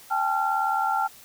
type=tone cluster; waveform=sine; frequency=788 / 867 / 1374 Hz; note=G5 / A5 / F6; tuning=+9 / -26 / -29 cents; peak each=-26 dBFS; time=0.1-1.08 s; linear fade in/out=20 ms; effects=white hiss -49 dBFS RMS until 1.24 s